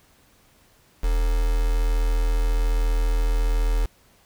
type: tone with quantisation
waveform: sine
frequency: 40.58 Hz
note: E1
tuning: 26 cents flat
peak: -18 dBFS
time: 1.03-3.86 s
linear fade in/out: 10 ms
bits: 5
effects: pink hiss -58 dBFS RMS until 4.25 s